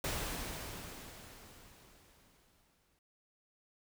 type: noise with exponential decay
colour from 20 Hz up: pink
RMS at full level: -36 dBFS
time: 0.04-2.99 s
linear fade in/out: 2 ms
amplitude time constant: 640 ms
effects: none